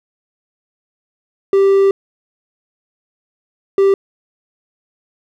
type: tone bursts at uneven times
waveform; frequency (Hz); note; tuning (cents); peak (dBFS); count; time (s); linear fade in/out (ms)
triangle; 392; G4; 0; -6; 2; 1.53-1.91 / 3.78-3.94; 2
effects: none